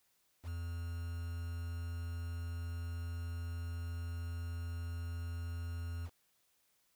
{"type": "tone with quantisation", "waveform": "triangle", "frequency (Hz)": 84.8, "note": "E2", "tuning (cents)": 50, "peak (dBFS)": -36, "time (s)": [0.43, 6.1], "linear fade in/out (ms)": 50, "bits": 9, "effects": ["white hiss -75 dBFS RMS until 6.95 s"]}